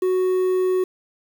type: tone with quantisation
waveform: triangle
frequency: 370 Hz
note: F#4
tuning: in tune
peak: -15 dBFS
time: 0.02-0.84 s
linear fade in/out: 5 ms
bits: 7
effects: none